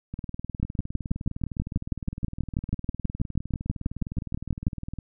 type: two click trains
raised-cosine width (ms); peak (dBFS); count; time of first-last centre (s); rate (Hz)
5; -12 / -21; 26 / 96; 0.63-4.669 / 0.14-4.987; 6.19 / 19.6
effects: none